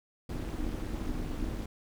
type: noise with amplitude modulation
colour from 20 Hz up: brown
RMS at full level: -31 dBFS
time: 0.29-1.66 s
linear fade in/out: 5 ms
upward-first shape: sine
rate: 277 Hz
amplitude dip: 85%
effects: none